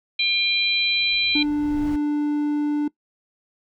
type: harmonic tone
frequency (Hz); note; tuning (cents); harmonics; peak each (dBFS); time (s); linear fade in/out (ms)
798; G5; +31; 3 / 4 / 5; -22 / -26 / -22; 0.19-1.43; 5
type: noise with exponential growth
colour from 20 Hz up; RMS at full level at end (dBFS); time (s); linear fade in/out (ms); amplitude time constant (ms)
brown; -31; 0.39-1.96; 5; 340
type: tone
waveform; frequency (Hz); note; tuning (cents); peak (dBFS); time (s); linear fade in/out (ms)
triangle; 295.3; D4; +10; -17; 1.35-2.88; 5
effects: noise-tail reverb RT60 0.1 s tail -21 dB re dry